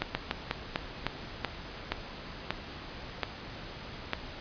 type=slowing click train; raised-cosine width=0.3 ms; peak=-12 dBFS; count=11; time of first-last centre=0.02-4.134 s; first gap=130 ms; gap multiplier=1.24; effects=pink hiss -43 dBFS RMS until 4.4 s + resampled to 11025 Hz